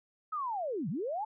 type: linear two-way sweep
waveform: sine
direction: down then up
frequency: 1300 to 135.7 to 894 Hz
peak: -32 dBFS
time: 0.32-1.25 s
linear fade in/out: 10 ms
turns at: 0.89 s
effects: none